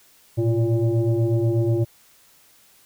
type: tone with frequency modulation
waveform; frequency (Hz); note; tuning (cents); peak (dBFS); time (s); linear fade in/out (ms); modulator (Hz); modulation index
sine; 111.9; A2; +30; -17; 0.37-1.85; 20; 232; 1.3
effects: white hiss -55 dBFS RMS until 2.85 s